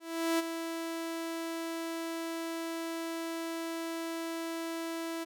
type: tone with ADSR envelope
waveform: sawtooth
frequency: 330 Hz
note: E4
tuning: 2 cents sharp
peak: -22 dBFS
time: 0-5.25 s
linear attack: 390 ms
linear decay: 22 ms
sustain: -9 dB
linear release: 21 ms
effects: none